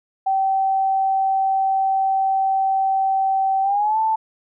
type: tone with pitch glide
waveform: sine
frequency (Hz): 772 to 881.7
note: G5 to A5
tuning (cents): -27 to +3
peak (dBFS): -16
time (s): 0.26-4.16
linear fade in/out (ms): 10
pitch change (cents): +230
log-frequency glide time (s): 3.62-3.98
effects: none